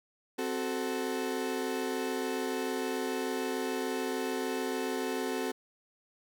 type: chord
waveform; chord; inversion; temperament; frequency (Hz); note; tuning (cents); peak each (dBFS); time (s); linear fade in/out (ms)
35% pulse; F# diminished; second; equal with one note detuned; 261.6 / 373.2 / 440; C4 / F#4 / A4; 0 / +15 / 0; -34; 0.38-5.52; 10
effects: none